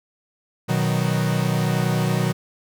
45% pulse chord, B major, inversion none, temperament equal, 123.47 / 155.56 / 185 Hz, B2 / D#3 / F#3, 0 / 0 / 0 cents, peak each -23 / -23 / -24 dBFS, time 0.68-2.33 s, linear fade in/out 20 ms, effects none

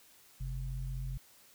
sine tone pair together, 46.25 / 130.81 Hz, F#1 / C3, 0 / 0 cents, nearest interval octave + tritone, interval 1800 cents, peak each -37 / -39 dBFS, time 0.4-1.18 s, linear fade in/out 10 ms, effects white hiss -61 dBFS RMS until 1.54 s

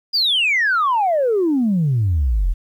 sine exponential sweep, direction down, 4958 to 37.71 Hz, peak -13 dBFS, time 0.13-2.54 s, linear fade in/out 20 ms, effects tanh soft clip ceiling -11 dBFS + 9-bit

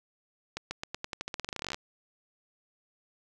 accelerating click train, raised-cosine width 0.2 ms, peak -17 dBFS, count 23, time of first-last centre 0.57-1.745 s, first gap 140 ms, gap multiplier 0.89, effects none

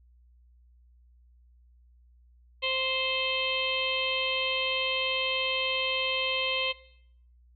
harmonic tone, 523.3 Hz, C5, in tune, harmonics 1 / 2 / 4 / 5 / 6 / 7 / 8, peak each -34 / -37 / -35 / -32 / -30 / -41 / -40 dBFS, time 2.62-6.73 s, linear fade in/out 20 ms, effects noise-tail reverb RT60 0.7 s tail -19 dB re dry + added 60 Hz sine -56 dBFS peak until 7.55 s

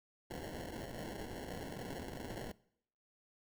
white noise with sample-and-hold, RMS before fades -45 dBFS, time 0.3-2.52 s, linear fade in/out 10 ms, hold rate 1225 Hz, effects noise-tail reverb RT60 0.7 s tail -22 dB re dry

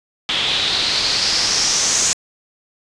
white noise with low-pass filter sweep, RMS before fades -18 dBFS, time 0.29-2.13 s, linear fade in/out 0 ms, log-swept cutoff 3300 to 6800 Hz, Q 4.2, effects resampled to 22050 Hz

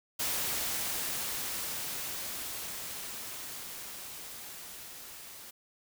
white noise with level ramp, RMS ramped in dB -32 to -48 dBFS, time 0.19-5.51 s, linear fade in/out 10 ms, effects none

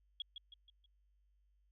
sine tone with echo, 3312 Hz, G#7, 5 cents flat, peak -38 dBFS, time 0.2-0.22 s, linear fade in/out 2 ms, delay 160 ms, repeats 4, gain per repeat -7 dB, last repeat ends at 0.86 s, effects added 50 Hz sine -70 dBFS peak until 1.71 s

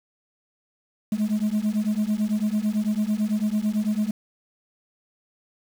sine beating tone pair, 207.7 / 216.7 Hz, G#3 / A3, 0 / -26 cents, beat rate 9 Hz, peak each -22 dBFS, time 1.12-4.11 s, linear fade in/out 5 ms, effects tanh soft clip ceiling -18 dBFS + 7-bit

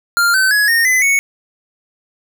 square tone with pitch steps, 1396.9 / 1532.2 / 1680.5 / 1843.2 / 2022 / 2217 Hz, F6 / G6 / G#6 / A#6 / B6 / C#7, 0 / -40 / +20 / -20 / +40 / 0 cents, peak -11 dBFS, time 0.17-1.19 s, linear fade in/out 0 ms, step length 170 ms, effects none

